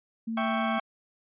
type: tone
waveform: sine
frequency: 226 Hz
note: A3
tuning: 47 cents sharp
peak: -29 dBFS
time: 0.27-0.79 s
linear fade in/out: 10 ms
type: chord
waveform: 30% pulse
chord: C# diminished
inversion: first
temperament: equal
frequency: 659.3 / 784 / 1108.7 Hz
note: E5 / G5 / C#6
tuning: 0 / 0 / 0 cents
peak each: -29 dBFS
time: 0.37-0.8 s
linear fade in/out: 5 ms
effects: resampled to 8000 Hz